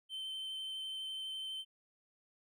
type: tone with vibrato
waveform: triangle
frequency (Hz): 3092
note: G7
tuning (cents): -24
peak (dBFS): -38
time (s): 0.09-1.65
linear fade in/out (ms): 50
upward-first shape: sine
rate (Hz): 12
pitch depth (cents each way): 11
effects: none